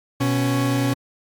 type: tone pair together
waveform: 40% pulse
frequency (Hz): 123.47 / 277.2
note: B2 / C#4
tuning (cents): 0 / 0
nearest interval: octave + major second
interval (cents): 1400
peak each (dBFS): -20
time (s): 0.2-0.94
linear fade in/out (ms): 10
effects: MP3 96 kbps